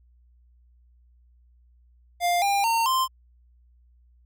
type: tone with pitch steps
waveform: square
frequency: 701 / 800.6 / 914.4 / 1044.3 Hz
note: F5 / G5 / A#5 / C6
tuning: +6 / +36 / -34 / -4 cents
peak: -21 dBFS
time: 2.2-3.08 s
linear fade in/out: 50 ms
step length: 220 ms
effects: added 60 Hz sine -55 dBFS peak until 4.25 s